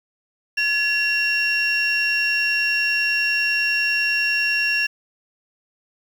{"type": "tone cluster", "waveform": "sine", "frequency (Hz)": [1702, 2740, 5510], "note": ["G#6", "F7", "F8"], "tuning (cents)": [42, -34, -24], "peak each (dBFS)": [-22, -19, -26], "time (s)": [0.57, 4.87], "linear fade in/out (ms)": 10, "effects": ["tanh soft clip ceiling -11 dBFS", "7-bit"]}